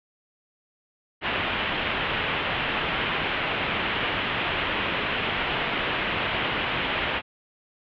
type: low-pass noise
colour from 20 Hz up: white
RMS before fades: -27 dBFS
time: 1.21-7.22 s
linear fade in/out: 50 ms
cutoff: 3200 Hz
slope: 48 dB/octave
effects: none